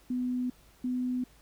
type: tone pair in turn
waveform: sine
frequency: 249.9 / 250.9 Hz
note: B3 / B3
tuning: +21 / +28 cents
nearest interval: unison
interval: 7 cents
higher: second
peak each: -28 / -28 dBFS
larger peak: neither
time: 0.1-0.5 / 0.84-1.24 s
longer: neither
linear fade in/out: 5 ms
effects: added 50 Hz sine -62 dBFS peak until 1.41 s + pink hiss -61 dBFS RMS until 1.41 s